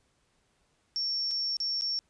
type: tone with dropouts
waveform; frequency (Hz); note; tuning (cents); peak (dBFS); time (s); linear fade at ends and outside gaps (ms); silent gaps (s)
sine; 5470; F8; -37; -28; 0.96-1.99; 0; 1.31-1.314 / 1.568-1.602 / 1.811-1.82
effects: pink hiss -71 dBFS RMS until 2.09 s + resampled to 22050 Hz